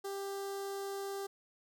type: tone with notch filter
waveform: sawtooth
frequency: 394.9 Hz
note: G4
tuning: 13 cents sharp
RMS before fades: -40 dBFS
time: 0.04-1.27 s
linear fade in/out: 10 ms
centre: 2400 Hz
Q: 1
effects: none